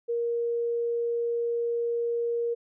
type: tone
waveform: sine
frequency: 470 Hz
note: A#4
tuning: 14 cents sharp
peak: -25 dBFS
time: 0.08-2.55 s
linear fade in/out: 20 ms
effects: none